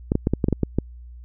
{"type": "clicks", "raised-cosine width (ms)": 3, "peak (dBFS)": -6, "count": 9, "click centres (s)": [0.119, 0.154, 0.271, 0.336, 0.442, 0.485, 0.527, 0.633, 0.786], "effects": ["added 60 Hz sine -38 dBFS peak until 1.24 s"]}